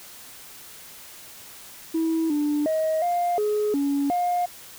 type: tone with pitch steps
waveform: sine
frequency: 324.8 / 295.2 / 632 / 702 / 420.8 / 281.9 / 710 Hz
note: E4 / D4 / D#5 / F5 / G#4 / C#4 / F5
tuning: -26 / +9 / +27 / +9 / +23 / +29 / +28 cents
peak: -19 dBFS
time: 1.94-4.46 s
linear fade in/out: 10 ms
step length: 360 ms
effects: tanh soft clip ceiling -18 dBFS + white hiss -44 dBFS RMS until 4.78 s